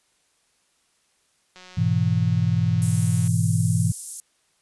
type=click train; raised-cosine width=0.2 ms; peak=-28 dBFS; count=315; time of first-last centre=1.56-3.276 s; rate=183 Hz
type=chord; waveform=sine; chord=E major; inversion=first; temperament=equal; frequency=103.83 / 123.47 / 164.81 Hz; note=G#2 / B2 / E3; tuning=0 / 0 / 0 cents; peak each=-22 / -23 / -22 dBFS; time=1.77-3.92 s; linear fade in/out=10 ms
type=high-pass noise; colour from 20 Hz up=pink; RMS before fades=-32 dBFS; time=2.82-4.2 s; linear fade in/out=0 ms; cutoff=8000 Hz; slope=24 dB/octave
effects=white hiss -66 dBFS RMS until 4.61 s + resampled to 24000 Hz